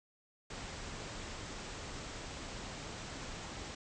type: low-pass noise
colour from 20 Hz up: pink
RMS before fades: -45 dBFS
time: 0.5-3.75 s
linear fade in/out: 5 ms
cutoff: 8100 Hz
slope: 96 dB/octave
effects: none